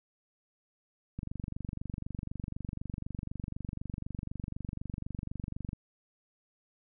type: click train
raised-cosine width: 5 ms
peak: -25 dBFS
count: 110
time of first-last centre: 1.19-5.732 s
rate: 24 Hz
effects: none